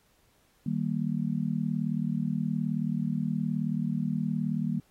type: chord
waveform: sine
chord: Eb major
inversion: none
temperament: just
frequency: 155.56 / 194.45 / 233.3 Hz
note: Eb3 / G3 / Bb3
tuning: 0 / -14 / +2 cents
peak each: -31 dBFS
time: 0.66-4.8 s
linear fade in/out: 5 ms
effects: pink hiss -67 dBFS RMS until 4.9 s + AAC 48 kbps